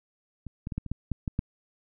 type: clicks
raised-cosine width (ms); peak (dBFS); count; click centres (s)
5; -26 / -21 / -21 / -17 / -25 / -17 / -16 / -17 / -14; 9; 0.467 / 0.671 / 0.722 / 0.78 / 0.863 / 0.916 / 1.117 / 1.278 / 1.391
effects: none